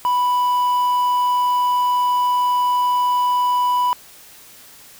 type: tone with quantisation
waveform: triangle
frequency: 987.8 Hz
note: B5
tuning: in tune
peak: -13 dBFS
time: 0.05-3.93 s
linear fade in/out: 0 ms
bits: 6
effects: white hiss -44 dBFS RMS until 4.99 s